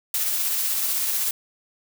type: noise with tremolo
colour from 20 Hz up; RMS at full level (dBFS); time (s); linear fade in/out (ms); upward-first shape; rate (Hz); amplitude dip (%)
blue; -23; 0.14-1.31; 2; sine; 16; 25
effects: none